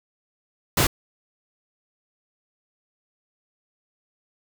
pink noise, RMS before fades -19 dBFS, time 0.77-0.87 s, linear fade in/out 5 ms, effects none

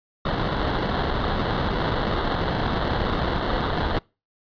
pink noise with sample-and-hold, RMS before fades -24 dBFS, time 0.25-3.99 s, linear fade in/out 5 ms, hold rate 2450 Hz, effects noise-tail reverb RT60 0.3 s tail -26 dB re dry + resampled to 11025 Hz

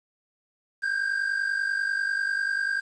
triangle tone pair together, 1555.8 / 1606 Hz, G6 / G6, -14 / +41 cents, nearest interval minor second, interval 55 cents, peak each -28 / -24 dBFS, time 0.82-2.81 s, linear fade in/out 20 ms, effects resampled to 22050 Hz + 9-bit

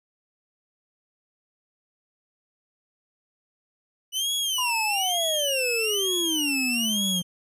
sawtooth tone with vibrato, 2943 Hz, F#7, 10 cents flat, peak -21 dBFS, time 4.12-7.23 s, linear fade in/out 50 ms, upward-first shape sine, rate 1.1 Hz, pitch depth 220 cents each way
triangle exponential sweep, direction down, 1027 to 174.61 Hz, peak -25 dBFS, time 4.58-7.22 s, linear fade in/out 5 ms
effects resampled to 32000 Hz

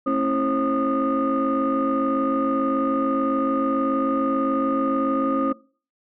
sine tone cluster, 225.1 / 272 / 330.3 / 537 / 1228 Hz, A3 / C#4 / E4 / C5 / D#6, +40 / -33 / +4 / +45 / -23 cents, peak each -29 / -21 / -29 / -25 / -24 dBFS, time 0.06-5.53 s, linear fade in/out 10 ms, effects noise-tail reverb RT60 0.4 s tail -22 dB re dry + tanh soft clip ceiling -13 dBFS

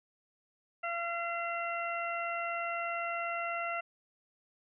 harmonic tone, 683 Hz, F5, 39 cents flat, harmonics 1 / 2 / 3 / 4, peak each -37 / -37 / -40 / -41 dBFS, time 0.83-3.81 s, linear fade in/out 10 ms, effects none

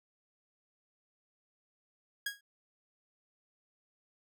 sawtooth tone with exponential decay, 1646 Hz, G#6, 16 cents flat, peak -27 dBFS, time 2.26-2.41 s, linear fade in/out 5 ms, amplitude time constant 32 ms, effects none

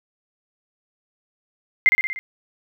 sine tone with echo, 2093 Hz, C7, in tune, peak -9 dBFS, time 1.86-1.89 s, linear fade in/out 0 ms, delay 60 ms, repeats 5, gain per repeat -4 dB, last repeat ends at 2.19 s, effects none

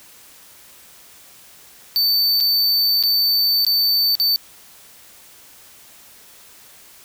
square tone with dropouts, 4552 Hz, C#8, 45 cents sharp, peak -15 dBFS, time 1.96-4.36 s, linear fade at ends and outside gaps 0 ms, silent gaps 2.403-2.408 / 3.027-3.036 / 3.649-3.666 / 4.153-4.199 s, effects white hiss -46 dBFS RMS until 7.04 s

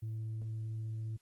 sine tone with tanh clipping, 110.6 Hz, A2, 9 cents sharp, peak -37 dBFS, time 0.02-1.17 s, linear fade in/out 10 ms, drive 1 dB, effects white hiss -75 dBFS RMS until 1.21 s + Opus 24 kbps

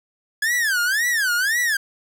45% pulse tone with vibrato, 1664 Hz, G#6, 3 cents sharp, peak -18 dBFS, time 0.42-1.77 s, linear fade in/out 5 ms, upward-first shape sine, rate 1.9 Hz, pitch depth 280 cents each way, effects none

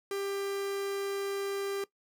45% pulse tone, 396.3 Hz, G4, 19 cents sharp, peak -32 dBFS, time 0.11-1.84 s, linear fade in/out 2 ms, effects noise-tail reverb RT60 0.1 s tail -19 dB re dry

